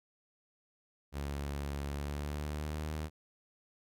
sawtooth tone with pitch glide, 71 to 76.98 Hz, C#2 to D#2, +42 to -18 cents, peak -32 dBFS, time 1.12-3.1 s, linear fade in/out 50 ms, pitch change +140 cents, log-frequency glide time 1.88-2.88 s, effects none

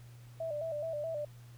sine tone with vibrato, 622.3 Hz, D#5, in tune, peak -34 dBFS, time 0.4-1.25 s, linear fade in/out 5 ms, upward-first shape square, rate 4.7 Hz, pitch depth 84 cents each way, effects added 120 Hz sine -50 dBFS peak until 1.57 s + pink hiss -63 dBFS RMS until 1.57 s

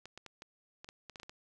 clicks, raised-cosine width 0.2 ms, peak -30 dBFS, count 11, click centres 0.056 / 0.176 / 0.263 / 0.421 / 0.845 / 0.889 / 1.097 / 1.158 / 1.199 / 1.232 / 1.295 s, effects none

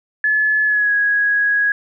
sine tone with pitch glide, 1717 to 1660.4 Hz, A6 to G#6, -43 to -1 cents, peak -13 dBFS, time 0.24-1.72 s, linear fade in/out 2 ms, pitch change -58 cents, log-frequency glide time 0.64-0.93 s, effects none

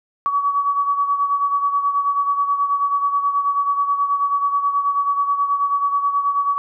sine beating tone pair, 1133 / 1142.3 Hz, C#6 / D6, +37 / -48 cents, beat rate 9.3 Hz, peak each -17 / -24 dBFS, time 0.26-6.58 s, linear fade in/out 0 ms, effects none

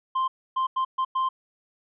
triangle tone bursts at uneven times, 1046.5 Hz, C6, in tune, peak -20 dBFS, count 5, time 0.15-0.28 / 0.56-0.67 / 0.76-0.85 / 0.98-1.05 / 1.15-1.29 s, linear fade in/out 10 ms, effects resampled to 8000 Hz

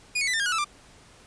sawtooth tone with pitch steps, 2455 / 2213 / 1994.1 / 1797.2 / 1619.7 / 1459.8 / 1315.6 / 1185.7 Hz, D#7 / C#7 / B6 / A6 / G#6 / F#6 / E6 / D6, -24 / -3 / +16 / +36 / -44 / -24 / -4 / +16 cents, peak -20 dBFS, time 0.15-0.646 s, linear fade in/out 10 ms, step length 62 ms, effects pink hiss -53 dBFS RMS until 1.26 s + resampled to 22050 Hz

